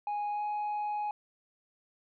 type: tone with pitch glide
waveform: sine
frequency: 828 to 835.7 Hz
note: G#5 to G#5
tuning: -5 to +11 cents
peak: -28 dBFS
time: 0.07-1.11 s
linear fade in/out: 2 ms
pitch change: +16 cents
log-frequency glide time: 0.31-0.43 s
effects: tanh soft clip ceiling -30 dBFS